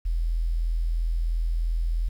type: tone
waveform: sine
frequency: 41.49 Hz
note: E1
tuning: 12 cents sharp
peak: -22 dBFS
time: 0.05-2.09 s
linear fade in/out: 10 ms
effects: 9-bit